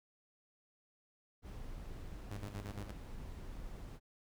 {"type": "noise", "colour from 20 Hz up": "brown", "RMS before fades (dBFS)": -47, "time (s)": [1.42, 4], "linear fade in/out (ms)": 50}
{"type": "tone with tremolo", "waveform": "sawtooth", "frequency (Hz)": 101.7, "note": "G#2", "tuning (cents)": -36, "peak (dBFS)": -38, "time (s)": [2.31, 2.91], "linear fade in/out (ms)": 5, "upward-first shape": "square", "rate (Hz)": 8.6, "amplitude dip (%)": 70}
{"effects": []}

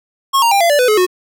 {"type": "tone with pitch steps", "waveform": "square", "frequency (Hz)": [1088, 930.9, 796.5, 681.4, 583, 498.9, 426.8, 365.2], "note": ["C#6", "A#5", "G5", "F5", "D5", "B4", "G#4", "F#4"], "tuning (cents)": [-33, -3, 27, -43, -13, 17, 47, -23], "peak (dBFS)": -10, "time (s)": [0.33, 1.066], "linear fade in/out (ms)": 20, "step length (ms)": 92, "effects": []}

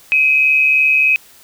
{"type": "tone pair together", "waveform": "sine", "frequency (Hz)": [2400, 2543], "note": ["D7", "D#7"], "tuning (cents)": [37, 37], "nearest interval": "minor second", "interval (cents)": 100, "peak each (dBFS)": [-18, -10], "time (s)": [0.12, 1.16], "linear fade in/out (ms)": 0, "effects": ["white hiss -45 dBFS RMS until 1.43 s"]}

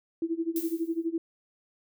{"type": "tone with tremolo", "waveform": "sine", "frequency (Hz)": 330.4, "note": "E4", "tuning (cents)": 4, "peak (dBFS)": -24, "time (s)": [0.22, 1.18], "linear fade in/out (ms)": 2, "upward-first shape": "sine", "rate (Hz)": 12, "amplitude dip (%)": 90}
{"type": "noise with exponential decay", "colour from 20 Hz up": "violet", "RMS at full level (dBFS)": -34, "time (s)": [0.56, 1.07], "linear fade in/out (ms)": 1, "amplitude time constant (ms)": 110}
{"effects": []}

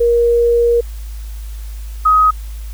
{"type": "tone pair in turn", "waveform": "sine", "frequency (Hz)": [472.2, 1260.6], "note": ["A#4", "D#6"], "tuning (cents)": [22, 22], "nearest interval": "octave + perfect fourth", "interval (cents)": 1700, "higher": "second", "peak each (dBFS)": [-9, -7], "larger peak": "second", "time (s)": [[0, 0.81], [2.05, 2.31]], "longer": "first", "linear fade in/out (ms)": 10, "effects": ["added 53 Hz sine -24 dBFS peak until 2.73 s", "white hiss -43 dBFS RMS until 2.73 s"]}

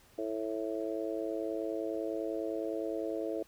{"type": "harmonic tone", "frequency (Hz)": 109.8, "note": "A2", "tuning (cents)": -3, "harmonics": [3, 4, 5, 6], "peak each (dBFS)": [-37, -38, -39, -40], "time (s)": [0.18, 3.43], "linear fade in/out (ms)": 5, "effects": ["pink hiss -62 dBFS RMS until 3.47 s"]}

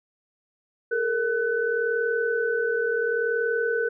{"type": "tone cluster", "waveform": "sine", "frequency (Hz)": [424.1, 464.8, 1503], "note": ["G#4", "A#4", "F#6"], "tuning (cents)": [36, -5, 27], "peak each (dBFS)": [-30, -24, -27], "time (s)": [0.91, 3.89], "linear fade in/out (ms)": 10, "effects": []}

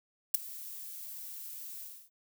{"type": "noise with ADSR envelope", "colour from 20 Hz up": "violet", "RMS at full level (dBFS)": -21, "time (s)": [0.34, 2.1], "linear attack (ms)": 9, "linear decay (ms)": 6, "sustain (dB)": -23, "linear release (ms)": 290, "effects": []}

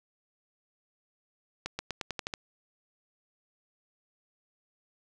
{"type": "accelerating click train", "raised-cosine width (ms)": 0.2, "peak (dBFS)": -16, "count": 8, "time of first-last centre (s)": [1.66, 2.338], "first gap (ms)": 130, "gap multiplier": 0.9, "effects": []}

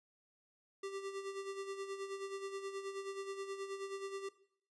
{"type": "tone with tremolo", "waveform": "square", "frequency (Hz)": 392, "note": "G4", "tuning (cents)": 0, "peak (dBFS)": -40, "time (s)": [0.83, 4.29], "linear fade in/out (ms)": 5, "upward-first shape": "sine", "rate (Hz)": 9.4, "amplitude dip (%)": 60, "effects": ["noise-tail reverb RT60 0.6 s tail -17 dB re dry", "resampled to 22050 Hz"]}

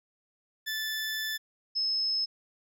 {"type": "tone pair in turn", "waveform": ["20% pulse", "sine"], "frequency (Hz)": [1751, 5193], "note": ["A6", "E8"], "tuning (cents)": [-9, -27], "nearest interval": "octave + perfect fifth", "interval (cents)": 1882, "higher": "second", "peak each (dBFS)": -26, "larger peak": "neither", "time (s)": [[0.66, 1.38], [1.75, 2.26]], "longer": "first", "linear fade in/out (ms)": 20, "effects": []}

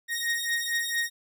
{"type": "beating tone pair", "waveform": "sawtooth", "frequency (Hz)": [1864.7, 1869.1], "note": ["A#6", "A#6"], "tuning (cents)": [0, 4], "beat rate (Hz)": 4.4, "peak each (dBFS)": [-26, -26], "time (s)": [0.08, 1.1], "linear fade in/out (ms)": 50, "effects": []}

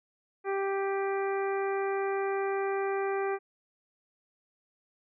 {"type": "harmonic tone with a mistuned harmonic", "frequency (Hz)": 392.2, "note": "G4", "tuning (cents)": 1, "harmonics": [1, 2, 3, 4, 5, 6], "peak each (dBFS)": [-29, -35, -39, -41, -43, -45], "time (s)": [0.44, 3.39], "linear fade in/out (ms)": 50, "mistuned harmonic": 6, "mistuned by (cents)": 17, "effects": []}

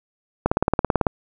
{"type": "click train", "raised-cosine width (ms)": 1, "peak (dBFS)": -3, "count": 12, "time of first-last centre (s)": [0.46, 1.068], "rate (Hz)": 18.1, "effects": []}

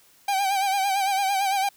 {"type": "tone with vibrato", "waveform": "45% pulse", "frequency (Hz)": 784, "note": "G5", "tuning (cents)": 0, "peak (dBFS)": -21, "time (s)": [0.28, 1.69], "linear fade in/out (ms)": 5, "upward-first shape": "sine", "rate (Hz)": 8.9, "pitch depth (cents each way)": 59, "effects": ["white hiss -57 dBFS RMS until 1.76 s"]}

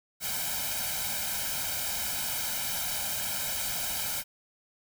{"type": "noise with comb filter", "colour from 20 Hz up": "white", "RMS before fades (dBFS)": -32, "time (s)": [0.2, 4.24], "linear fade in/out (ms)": 50, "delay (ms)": 1.3, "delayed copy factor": 0.95, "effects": []}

